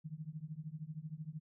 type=tone with tremolo; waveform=sine; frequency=155.4 Hz; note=D#3; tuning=2 cents flat; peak=-38 dBFS; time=0.04-1.4 s; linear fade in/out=20 ms; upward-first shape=triangle; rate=13 Hz; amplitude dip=100%; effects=none